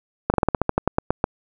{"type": "slowing click train", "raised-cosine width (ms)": 1, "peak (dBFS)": -3, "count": 13, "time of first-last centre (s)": [0.3, 1.241], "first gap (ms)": 39, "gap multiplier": 1.12, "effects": []}